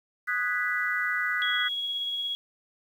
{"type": "chord", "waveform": "sine", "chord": "G# minor seventh", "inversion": "second", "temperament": "equal", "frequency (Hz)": [1244.5, 1480, 1661.2, 1975.5], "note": ["D#6", "F#6", "G#6", "B6"], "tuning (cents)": [0, 0, 0, 0], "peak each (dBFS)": [-34, -29, -34, -29], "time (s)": [0.27, 1.69], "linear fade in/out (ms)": 20}
{"type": "tone with tremolo", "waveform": "sine", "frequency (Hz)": 3324, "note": "G#7", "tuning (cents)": 1, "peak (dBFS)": -27, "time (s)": [1.42, 2.35], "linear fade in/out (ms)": 0, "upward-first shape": "sine", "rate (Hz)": 17, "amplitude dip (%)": 25}
{"effects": ["9-bit"]}